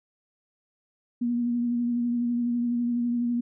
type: tone with vibrato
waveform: sine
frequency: 239.5 Hz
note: A#3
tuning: 47 cents sharp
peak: -23 dBFS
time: 1.21-3.41 s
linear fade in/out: 10 ms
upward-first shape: triangle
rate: 12 Hz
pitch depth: 29 cents each way
effects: none